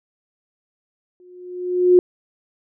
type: tone with exponential growth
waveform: sine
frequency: 360.2 Hz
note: F#4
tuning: 46 cents flat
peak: -6 dBFS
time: 1.2-1.99 s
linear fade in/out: 1 ms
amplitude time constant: 170 ms
effects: none